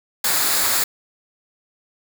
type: noise with comb filter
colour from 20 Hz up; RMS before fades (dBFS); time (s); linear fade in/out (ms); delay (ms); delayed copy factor
white; -19; 0.24-0.84; 5; 0.34; -0.5
effects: none